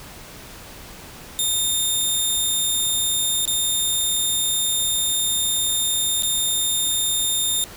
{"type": "tone with dropouts", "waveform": "15% pulse", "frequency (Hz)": 3638, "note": "A#7", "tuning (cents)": -43, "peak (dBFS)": -12, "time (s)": [1.39, 7.64], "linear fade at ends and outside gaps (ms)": 0, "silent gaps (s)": [[3.454, 3.477], [6.223, 6.233]], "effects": ["pink hiss -40 dBFS RMS until 7.76 s"]}